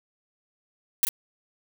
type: noise with echo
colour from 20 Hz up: blue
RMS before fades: -20 dBFS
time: 1.03-1.05 s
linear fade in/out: 0 ms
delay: 39 ms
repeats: 1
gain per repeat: -7 dB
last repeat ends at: 1.089 s
effects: none